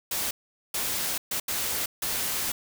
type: noise bursts at uneven times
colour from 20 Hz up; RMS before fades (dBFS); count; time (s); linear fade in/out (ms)
white; -29; 5; 0.11-0.31 / 0.74-1.18 / 1.31-1.4 / 1.48-1.86 / 2.02-2.52; 5
effects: none